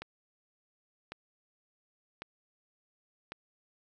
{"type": "click train", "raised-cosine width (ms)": 0.3, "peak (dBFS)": -24, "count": 4, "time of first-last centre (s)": [0.02, 3.32], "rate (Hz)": 0.909, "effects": []}